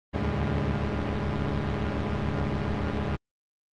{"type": "tone cluster", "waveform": "sawtooth", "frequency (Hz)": [71.6, 78.6, 109.6, 142.1, 202.4], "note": ["D2", "D#2", "A2", "C#3", "G#3"], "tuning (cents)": [-43, 18, -6, 43, -44], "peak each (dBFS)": -28, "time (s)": [0.13, 3.17], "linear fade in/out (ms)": 20, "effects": ["low-pass 3000 Hz 12 dB/octave", "Opus 32 kbps"]}